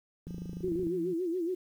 click train, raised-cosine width 3 ms, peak -29 dBFS, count 17, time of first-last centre 0.27-0.869 s, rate 26.7 Hz
sine tone with pitch glide, 174.61 to 173.3 Hz, F3 to F3, 0 to -13 cents, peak -39 dBFS, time 0.27-1.14 s, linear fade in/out 10 ms, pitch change -13 cents, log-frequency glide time 0.38-1 s
sine tone with vibrato, 349.2 Hz, F4, in tune, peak -29 dBFS, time 0.63-1.55 s, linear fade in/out 10 ms, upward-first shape sine, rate 7.1 Hz, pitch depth 120 cents each way
effects 10-bit

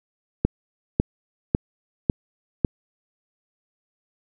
click train, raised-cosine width 3 ms, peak -4 dBFS, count 5, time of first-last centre 0.45-2.648 s, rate 1.82 Hz, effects none

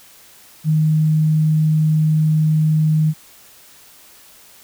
sine tone, 155.56 Hz, D#3, in tune, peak -12 dBFS, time 0.64-3.14 s, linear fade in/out 50 ms, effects white hiss -46 dBFS RMS until 4.63 s

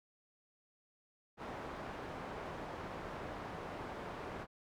white low-pass noise, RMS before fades -45 dBFS, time 1.37-4.47 s, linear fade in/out 50 ms, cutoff 990 Hz, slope 12 dB/octave, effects none

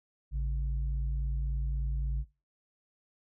sine tone pair together, 55 / 138.59 Hz, A1 / C#3, 0 / 0 cents, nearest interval octave + major third, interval 1600 cents, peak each -29 / -39 dBFS, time 0.31-2.25 s, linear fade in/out 50 ms, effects noise-tail reverb RT60 0.3 s tail -21 dB re dry

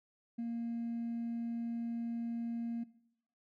triangle tone with hard clipping, 233.1 Hz, A#3, in tune, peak -35 dBFS, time 0.38-2.84 s, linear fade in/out 10 ms, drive 2 dB, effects noise-tail reverb RT60 0.7 s tail -18 dB re dry

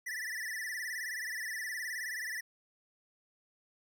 square tone with vibrato, 1857 Hz, A#6, 7 cents flat, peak -37 dBFS, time 0.06-2.41 s, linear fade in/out 10 ms, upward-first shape sine, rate 19 Hz, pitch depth 130 cents each way, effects none

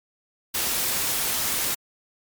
white noise, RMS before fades -25 dBFS, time 0.54-1.75 s, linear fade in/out 10 ms, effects MP3 96 kbps

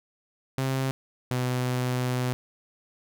sawtooth tone pair in turn, 132.8 / 125.9 Hz, C3 / B2, +26 / +34 cents, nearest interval minor second, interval 92 cents, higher first, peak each -21 dBFS, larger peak neither, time 0.58-0.91 / 1.31-2.33 s, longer second, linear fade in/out 0 ms, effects none

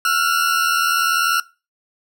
40% pulse tone pair together, 1351 / 1431.3 Hz, E6 / F6, +42 / +42 cents, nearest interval minor second, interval 100 cents, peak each -17 dBFS, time 0.05-1.4 s, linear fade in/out 2 ms, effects noise-tail reverb RT60 0.3 s tail -21 dB re dry

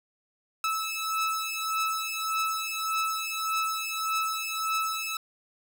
sawtooth beating tone pair, 1305 / 1306.7 Hz, E6 / E6, -18 / -16 cents, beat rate 1.7 Hz, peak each -27 dBFS, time 0.64-5.17 s, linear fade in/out 2 ms, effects none

